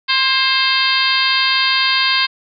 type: harmonic tone with a mistuned harmonic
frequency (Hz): 527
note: C5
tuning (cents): +12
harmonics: 2 / 3 / 4 / 5 / 6 / 7 / 8 / 9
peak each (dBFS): -21 / -21 / -21 / -21 / -21 / -21 / -21 / -21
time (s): 0.08-2.27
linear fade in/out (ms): 20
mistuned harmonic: 3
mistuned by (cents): +26
effects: none